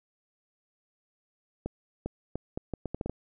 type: accelerating click train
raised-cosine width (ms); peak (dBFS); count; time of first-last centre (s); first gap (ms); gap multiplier
2; -19; 10; 1.66-3.096; 400; 0.74
effects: none